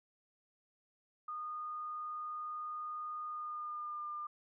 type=tone with pitch glide; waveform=sine; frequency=1227 to 1199.7 Hz; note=D#6 to D6; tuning=-25 to +37 cents; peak=-39 dBFS; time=1.28-4.27 s; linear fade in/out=5 ms; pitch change=-38 cents; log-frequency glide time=3.26-4.06 s; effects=none